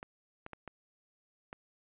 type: clicks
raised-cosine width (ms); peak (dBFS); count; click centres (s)
0.5; -28; 5; 0.029 / 0.464 / 0.533 / 0.677 / 1.529
effects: resampled to 8000 Hz